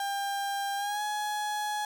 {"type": "tone with pitch glide", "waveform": "35% pulse", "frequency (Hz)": [798, 840.1], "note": ["G5", "G#5"], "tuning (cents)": [31, 20], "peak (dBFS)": -28, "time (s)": [0, 1.85], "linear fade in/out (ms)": 2, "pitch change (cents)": 89, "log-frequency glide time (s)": [0.76, 1.02], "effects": []}